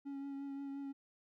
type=tone with vibrato; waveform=triangle; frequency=277.6 Hz; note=C#4; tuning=3 cents sharp; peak=-39 dBFS; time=0.05-0.93 s; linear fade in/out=20 ms; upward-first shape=triangle; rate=5.7 Hz; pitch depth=21 cents each way; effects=none